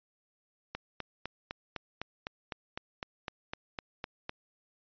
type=click train; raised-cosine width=0.3 ms; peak=-20 dBFS; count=15; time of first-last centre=0.75-4.294 s; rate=3.95 Hz; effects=resampled to 11025 Hz